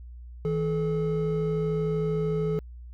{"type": "tone pair together", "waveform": "triangle", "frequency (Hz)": [160.84, 429.4], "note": ["E3", "A4"], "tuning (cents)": [-42, -42], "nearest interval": "octave + perfect fourth", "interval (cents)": 1700, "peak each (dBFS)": -25, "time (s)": [0.45, 2.59], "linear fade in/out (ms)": 0, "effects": ["added 60 Hz sine -40 dBFS peak until 2.93 s"]}